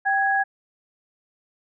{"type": "tone pair together", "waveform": "sine", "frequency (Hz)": [784, 1661.2], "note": ["G5", "G#6"], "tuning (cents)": [0, 0], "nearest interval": "octave + minor second", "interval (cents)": 1300, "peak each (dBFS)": -21, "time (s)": [0.05, 0.44], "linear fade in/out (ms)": 20, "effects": []}